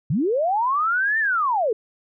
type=linear two-way sweep; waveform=sine; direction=up then down; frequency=118.5 to 1822 to 402.7 Hz; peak=-18 dBFS; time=0.1-1.73 s; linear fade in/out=5 ms; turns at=1.19 s; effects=none